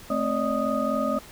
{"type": "tone cluster", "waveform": "sine", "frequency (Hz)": [220.2, 264, 574, 618, 1244], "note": ["A3", "C4", "D5", "D#5", "D#6"], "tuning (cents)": [2, 16, -40, -12, -1], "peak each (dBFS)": -29, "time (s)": [0.1, 1.19], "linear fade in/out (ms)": 5, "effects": ["pink hiss -46 dBFS RMS until 1.31 s"]}